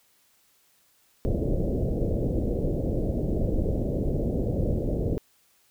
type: low-pass noise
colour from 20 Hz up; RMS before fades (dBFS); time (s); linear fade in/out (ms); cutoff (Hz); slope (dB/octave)
pink; -26; 1.25-5.18; 0; 590; 48
effects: white hiss -64 dBFS RMS until 5.7 s